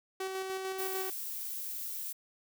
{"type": "tone with tremolo", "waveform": "sawtooth", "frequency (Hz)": 380.2, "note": "F#4", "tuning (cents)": 47, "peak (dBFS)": -30, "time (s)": [0.2, 1.1], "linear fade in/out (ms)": 5, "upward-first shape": "square", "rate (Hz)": 6.7, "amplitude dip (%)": 30}
{"type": "noise", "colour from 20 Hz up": "violet", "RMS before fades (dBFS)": -39, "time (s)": [0.78, 2.13], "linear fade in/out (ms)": 10}
{"effects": []}